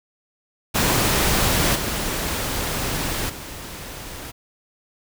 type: noise with level steps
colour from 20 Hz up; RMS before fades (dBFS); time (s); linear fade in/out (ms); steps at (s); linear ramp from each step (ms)
pink; -19 / -25 / -35; 0.74-4.32; 20; 1.75 / 3.29; 10
effects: none